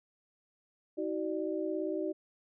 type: tone cluster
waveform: sine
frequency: 319.4 / 377.1 / 595 Hz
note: D#4 / F#4 / D5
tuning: +45 / +33 / +22 cents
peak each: -35 / -35 / -38 dBFS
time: 0.97-2.13 s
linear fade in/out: 20 ms
effects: none